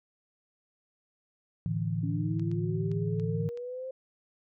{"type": "chord", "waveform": "sine", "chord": "A suspended fourth", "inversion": "none", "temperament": "just", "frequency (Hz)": [110, 146.67, 165], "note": ["A2", "D3", "E3"], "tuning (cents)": [0, -2, 2], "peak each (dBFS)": [-32, -35, -31], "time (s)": [1.66, 3.49], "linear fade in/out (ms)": 0}
{"type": "linear sweep", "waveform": "sine", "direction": "up", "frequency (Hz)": [277.2, 527], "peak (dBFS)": -35, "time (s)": [2.03, 3.91], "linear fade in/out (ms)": 5}
{"type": "clicks", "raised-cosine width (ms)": 0.2, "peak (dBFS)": -35, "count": 5, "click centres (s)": [2.396, 2.515, 2.916, 3.198, 3.574]}
{"effects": []}